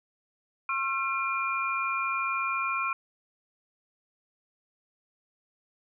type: tone cluster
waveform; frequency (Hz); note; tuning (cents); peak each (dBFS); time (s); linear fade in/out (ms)
sine; 1077 / 1357 / 2402; C6 / E6 / D7; +50 / +50 / +38; -31; 0.69-2.93; 2
effects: none